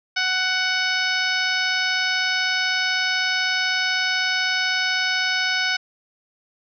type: harmonic tone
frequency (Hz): 744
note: F#5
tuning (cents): +9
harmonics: 1 / 2 / 3 / 4 / 5 / 6 / 7 / 8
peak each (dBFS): -32 / -23 / -26 / -29 / -30 / -31 / -28 / -37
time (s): 0.16-5.77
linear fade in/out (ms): 10
effects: none